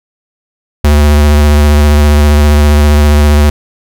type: tone with vibrato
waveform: square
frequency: 73.9 Hz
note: D2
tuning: 11 cents sharp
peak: -4 dBFS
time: 0.84-3.5 s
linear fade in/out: 5 ms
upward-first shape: square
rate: 15 Hz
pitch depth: 20 cents each way
effects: none